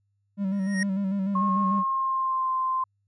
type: tone with vibrato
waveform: triangle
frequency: 195.3 Hz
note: G3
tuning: 6 cents flat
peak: -22 dBFS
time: 0.37-1.84 s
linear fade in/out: 50 ms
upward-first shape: square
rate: 6.7 Hz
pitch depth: 43 cents each way
type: tone with exponential growth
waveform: square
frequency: 1868 Hz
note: A#6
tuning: 3 cents sharp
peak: -24 dBFS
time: 0.52-0.83 s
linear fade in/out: 2 ms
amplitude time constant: 66 ms
type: tone with pitch glide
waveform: sine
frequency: 1079 to 1042.2 Hz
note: C#6 to C6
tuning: -47 to -7 cents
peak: -23 dBFS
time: 1.35-2.84 s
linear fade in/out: 5 ms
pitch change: -60 cents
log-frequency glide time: 1.72-2.51 s
effects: added 100 Hz sine -69 dBFS peak until 3.07 s + resampled to 24000 Hz